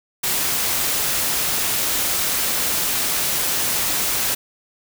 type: noise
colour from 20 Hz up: white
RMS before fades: -21 dBFS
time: 0.23-4.35 s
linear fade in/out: 10 ms
effects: none